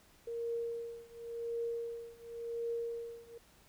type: tone with tremolo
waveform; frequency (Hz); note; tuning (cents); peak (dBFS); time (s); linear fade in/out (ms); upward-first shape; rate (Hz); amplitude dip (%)
sine; 466.2; A#4; 0; -33; 0.27-3.38; 5; triangle; 0.92; 95
effects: pink hiss -64 dBFS RMS until 3.68 s